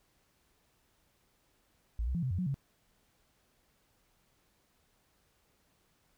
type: tone with pitch steps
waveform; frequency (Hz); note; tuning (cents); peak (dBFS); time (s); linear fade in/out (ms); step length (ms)
sine; 56.6 / 63.7 / 171 / 129.3 / 89.5 / 181.9 / 137.6; A1 / C2 / F3 / C3 / F2 / F#3 / C#3; +50 / -46 / -36 / -20 / +43 / -29 / -12; -30; 1.99-2.543; 0; 79
effects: pink hiss -72 dBFS RMS until 6.17 s